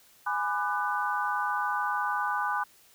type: chord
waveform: sine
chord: G# half-diminished seventh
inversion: none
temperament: just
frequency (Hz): 830.6 / 996.7 / 1196.1 / 1495.1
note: G#5 / B5 / D6 / F#6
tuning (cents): 0 / +16 / +31 / +18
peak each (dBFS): -32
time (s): 0.26-2.64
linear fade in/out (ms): 10
effects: white hiss -59 dBFS RMS until 2.94 s